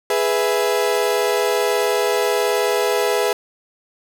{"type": "chord", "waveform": "35% pulse", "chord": "E major", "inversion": "first", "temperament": "equal", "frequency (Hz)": [415.3, 493.9, 659.3], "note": ["G#4", "B4", "E5"], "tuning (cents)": [0, 0, 0], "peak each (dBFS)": [-18, -19, -22], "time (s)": [0.1, 3.33], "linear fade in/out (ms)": 2, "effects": []}